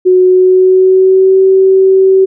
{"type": "tone with pitch glide", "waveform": "sine", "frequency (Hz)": [367.8, 381.7], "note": ["F#4", "G4"], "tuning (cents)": [-10, -46], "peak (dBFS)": -3, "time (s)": [0.05, 2.26], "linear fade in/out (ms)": 20, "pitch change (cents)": 64, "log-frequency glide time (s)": [0.26, 1.4], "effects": []}